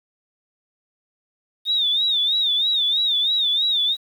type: tone with vibrato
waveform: sine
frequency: 3659 Hz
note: A#7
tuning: 33 cents flat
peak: -17 dBFS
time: 1.65-3.97 s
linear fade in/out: 50 ms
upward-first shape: sine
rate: 3.1 Hz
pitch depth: 110 cents each way
effects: 8-bit